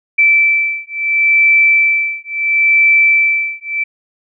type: beating tone pair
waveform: sine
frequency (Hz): 2326 / 2326.73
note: D7 / D7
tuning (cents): -17 / -17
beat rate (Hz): 0.73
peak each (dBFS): -12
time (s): 0.18-3.84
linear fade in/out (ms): 10
effects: none